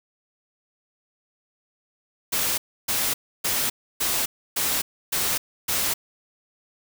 white noise bursts, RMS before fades -24 dBFS, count 7, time 2.32-5.94 s, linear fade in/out 10 ms, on 260 ms, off 300 ms, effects none

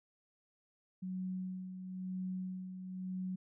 sine tone with tremolo, 185.4 Hz, F#3, 4 cents sharp, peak -36 dBFS, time 1.02-3.36 s, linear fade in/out 10 ms, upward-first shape sine, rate 1 Hz, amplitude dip 55%, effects none

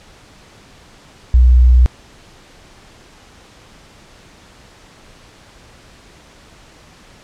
sine tone, 61.74 Hz, B1, in tune, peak -5 dBFS, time 1.34-1.86 s, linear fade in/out 0 ms, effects pink hiss -44 dBFS RMS until 7.23 s + low-pass 7000 Hz 12 dB/octave

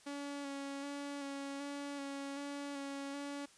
sawtooth tone with vibrato, 281 Hz, C#4, 24 cents sharp, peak -37 dBFS, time 0.06-3.46 s, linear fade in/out 10 ms, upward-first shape square, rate 1.3 Hz, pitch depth 19 cents each way, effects white hiss -63 dBFS RMS until 3.57 s + resampled to 22050 Hz

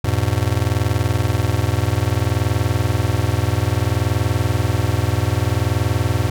square chord, E major, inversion none, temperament just, 82.41 / 103.01 / 123.61 Hz, E2 / G#2 / B2, 0 / -14 / +2 cents, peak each -23 / -20 / -22 dBFS, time 0.04-6.3 s, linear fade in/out 5 ms, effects none

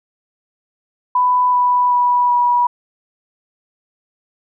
sine tone with pitch steps, 995 / 987 / 979 / 971.2 Hz, B5 / B5 / B5 / B5, +13 / -1 / -15 / -29 cents, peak -11 dBFS, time 1.15-2.67 s, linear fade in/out 5 ms, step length 380 ms, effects none

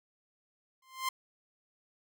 sawtooth tone with exponential growth, 1046.5 Hz, C6, in tune, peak -24 dBFS, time 0.82-1.09 s, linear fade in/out 5 ms, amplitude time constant 57 ms, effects none

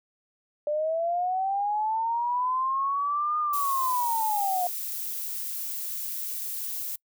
sine linear two-way sweep, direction up then down, 588 to 1224 to 704 Hz, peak -24 dBFS, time 0.67-4.67 s, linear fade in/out 2 ms, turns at 3.39 s
violet noise, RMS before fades -33 dBFS, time 3.53-6.96 s, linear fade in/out 5 ms
effects noise-tail reverb RT60 0.1 s tail -26 dB re dry

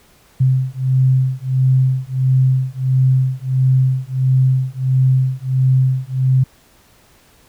sine beating tone pair, 129.8 / 131.3 Hz, C3 / C3, -13 / +6 cents, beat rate 1.5 Hz, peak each -15 dBFS, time 0.4-6.44 s, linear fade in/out 10 ms, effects pink hiss -51 dBFS RMS until 7.48 s

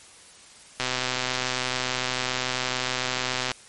click train, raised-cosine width 0.2 ms, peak -8 dBFS, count 346, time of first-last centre 0.8-3.517 s, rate 127 Hz, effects white hiss -49 dBFS RMS until 3.68 s + MP3 48 kbps

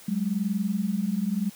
sine tone pair together, 188.7 / 209.5 Hz, F#3 / G#3, +34 / +15 cents, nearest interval major second, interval 181 cents, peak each -27 / -26 dBFS, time 0.08-1.5 s, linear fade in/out 5 ms, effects white hiss -49 dBFS RMS until 1.55 s + high-pass 100 Hz 12 dB/octave

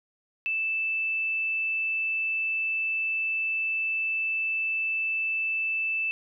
sine tone, 2640 Hz, E7, 2 cents sharp, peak -25 dBFS, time 0.46-6.11 s, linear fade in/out 0 ms, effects none

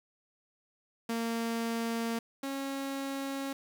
sawtooth tone pair in turn, 230 / 273.5 Hz, A#3 / C#4, -23 / -23 cents, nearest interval minor third, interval 300 cents, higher second, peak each -27 / -30 dBFS, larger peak first, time 1.09-2.19 / 2.43-3.53 s, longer neither, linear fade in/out 5 ms, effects 9-bit

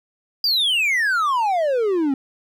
triangle exponential sweep, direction down, 4887 to 261.6 Hz, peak -15 dBFS, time 0.44-2.14 s, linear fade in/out 2 ms, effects none

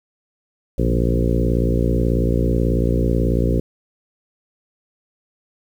harmonic tone with a mistuned harmonic, 58.27 Hz, A#1, in tune, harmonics 1 / 2 / 3 / 4 / 5 / 6 / 7 / 8 / 9, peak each -19 / -22 / -24 / -25 / -26 / -27 / -27 / -28 / -29 dBFS, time 0.78-3.6 s, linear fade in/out 5 ms, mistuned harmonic 2, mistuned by +56 cents, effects 8-bit

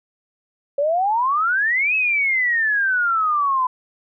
sine exponential two-way sweep, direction up then down, 551 to 2600 to 1001 Hz, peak -16 dBFS, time 0.78-3.67 s, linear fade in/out 5 ms, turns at 1.95 s, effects none

